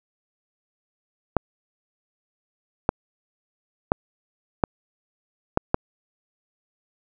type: clicks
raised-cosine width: 1 ms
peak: -3 dBFS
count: 6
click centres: 1.367 / 2.891 / 3.919 / 4.638 / 5.574 / 5.744 s
effects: none